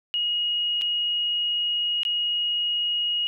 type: tone with dropouts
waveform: sine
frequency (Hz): 2884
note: F#7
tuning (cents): -45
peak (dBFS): -22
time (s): 0.14-3.27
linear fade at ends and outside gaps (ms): 0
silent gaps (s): 0.813-0.819 / 2.033-2.051
effects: none